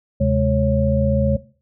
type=tone cluster; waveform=sine; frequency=76.1 / 131.6 / 210.4 / 550 Hz; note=D#2 / C3 / G#3 / C#5; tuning=-38 / +10 / +23 / -14 cents; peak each=-20 dBFS; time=0.2-1.37 s; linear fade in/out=10 ms; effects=noise-tail reverb RT60 0.4 s tail -18 dB re dry